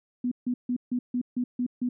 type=tone bursts; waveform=sine; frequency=246.9 Hz; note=B3; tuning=in tune; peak=-24 dBFS; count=8; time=0.24-1.89 s; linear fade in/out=5 ms; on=75 ms; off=150 ms; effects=none